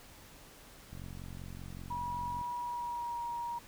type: click train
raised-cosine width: 5 ms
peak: -34 dBFS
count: 68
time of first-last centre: 0.93-2.412 s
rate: 45.2 Hz
type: tone with pitch glide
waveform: sine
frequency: 967 to 946.6 Hz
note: B5 to A#5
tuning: -37 to +26 cents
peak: -35 dBFS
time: 1.9-3.59 s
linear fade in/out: 10 ms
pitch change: -37 cents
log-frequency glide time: 2.57-3.21 s
effects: pink hiss -55 dBFS RMS until 3.67 s